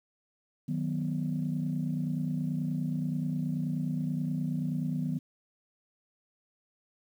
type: chord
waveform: sine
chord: B major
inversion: first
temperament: equal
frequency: 155.56 / 185 / 246.9 Hz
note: D#3 / F#3 / B3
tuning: 0 / 0 / 0 cents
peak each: -31 / -34 / -33 dBFS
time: 0.68-5.19 s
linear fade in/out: 10 ms
effects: tanh soft clip ceiling -21 dBFS + 10-bit